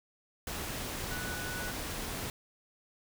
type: tone in noise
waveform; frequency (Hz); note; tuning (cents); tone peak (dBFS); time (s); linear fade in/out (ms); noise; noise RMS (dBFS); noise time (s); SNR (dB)
sine; 1480; F#6; 0; -40; 1.11-1.71; 2; pink; -38; 0.47-2.3; -5
effects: none